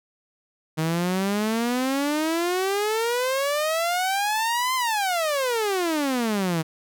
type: exponential two-way sweep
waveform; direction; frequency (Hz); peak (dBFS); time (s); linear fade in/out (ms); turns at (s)
sawtooth; up then down; 155.56 to 1047 to 155.56; -18; 0.77-6.63; 20; 4.75
effects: none